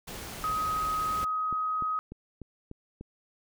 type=noise; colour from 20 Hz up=pink; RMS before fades=-40 dBFS; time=0.07-1.25 s; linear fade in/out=10 ms
type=tone; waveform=sine; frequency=1261 Hz; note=D#6; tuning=23 cents sharp; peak=-27 dBFS; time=0.44-1.99 s; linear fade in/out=0 ms
type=click train; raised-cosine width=3 ms; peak=-28 dBFS; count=7; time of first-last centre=1.23-3.01 s; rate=3.37 Hz
effects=none